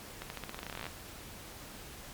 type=accelerating click train; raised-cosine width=0.3 ms; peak=-23 dBFS; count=19; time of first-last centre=0.22-0.866 s; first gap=81 ms; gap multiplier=0.89; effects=pink hiss -48 dBFS RMS until 2.13 s + MP3 96 kbps